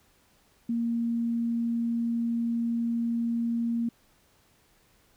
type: tone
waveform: sine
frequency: 233.1 Hz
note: A#3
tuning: in tune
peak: -25 dBFS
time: 0.69-3.89 s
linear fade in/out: 5 ms
effects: pink hiss -64 dBFS RMS until 5.16 s